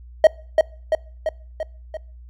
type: tone with echo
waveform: triangle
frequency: 630 Hz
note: D#5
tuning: 21 cents sharp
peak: -4 dBFS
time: 0.24-0.27 s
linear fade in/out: 2 ms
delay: 340 ms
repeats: 5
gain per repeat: -4 dB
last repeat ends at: 1.97 s
effects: noise-tail reverb RT60 0.5 s tail -25 dB re dry + added 60 Hz sine -39 dBFS peak until 2.29 s